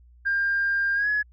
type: tone with pitch glide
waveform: sine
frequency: 1600 to 1690.3 Hz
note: G6 to G#6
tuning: +35 to +30 cents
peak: -20 dBFS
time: 0.25-1.23 s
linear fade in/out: 20 ms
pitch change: +95 cents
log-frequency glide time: 0.94-1.09 s
effects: tanh soft clip ceiling -16 dBFS + added 60 Hz sine -50 dBFS peak until 1.32 s